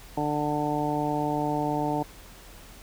harmonic tone, 148.5 Hz, D3, 20 cents sharp, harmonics 1 / 2 / 3 / 4 / 5 / 6, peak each -33 / -29 / -34 / -34 / -31 / -31 dBFS, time 0.17-2.03 s, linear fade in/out 5 ms, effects added 42 Hz sine -49 dBFS peak until 2.82 s + pink hiss -49 dBFS RMS until 2.82 s

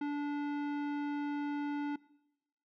sine tone with tanh clipping, 290.2 Hz, D4, 21 cents flat, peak -35 dBFS, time 0.01-1.96 s, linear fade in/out 5 ms, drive 16 dB, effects noise-tail reverb RT60 0.9 s tail -21 dB re dry

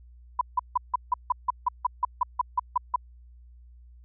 sine tone bursts, 993 Hz, B5, 9 cents sharp, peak -19 dBFS, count 15, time 0.39-2.96 s, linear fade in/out 5 ms, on 22 ms, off 160 ms, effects added 60 Hz sine -48 dBFS peak until 4.04 s

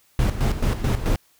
brown noise with tremolo, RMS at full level -19 dBFS, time 0.19-1.16 s, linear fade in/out 2 ms, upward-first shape square, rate 4.6 Hz, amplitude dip 65%, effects white hiss -60 dBFS RMS until 1.39 s

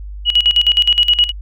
sine tone with tremolo, 2911 Hz, F#7, 29 cents flat, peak -7 dBFS, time 0.25-1.32 s, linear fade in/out 50 ms, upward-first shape square, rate 9.6 Hz, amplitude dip 80%, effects added 50 Hz sine -26 dBFS peak until 1.41 s

